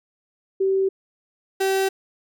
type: tone pair in turn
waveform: sine / 35% pulse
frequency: 385.3 / 385.3 Hz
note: G4 / G4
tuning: -30 / -30 cents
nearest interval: unison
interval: 0 cents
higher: neither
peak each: -17 dBFS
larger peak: neither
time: 0.6-0.89 / 1.6-1.89 s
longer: neither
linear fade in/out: 10 ms
effects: none